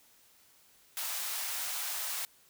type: high-pass noise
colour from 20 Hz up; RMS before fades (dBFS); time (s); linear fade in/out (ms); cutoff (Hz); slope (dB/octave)
white; -36; 0.97-2.25; 0; 650; 24
effects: white hiss -63 dBFS RMS until 2.49 s